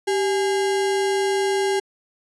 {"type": "tone with sample-and-hold", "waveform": "sine", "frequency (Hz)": 390, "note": "G4", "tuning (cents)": -9, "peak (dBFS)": -18, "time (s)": [0.07, 1.8], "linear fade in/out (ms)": 10, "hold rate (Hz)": 1225, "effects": ["resampled to 24000 Hz"]}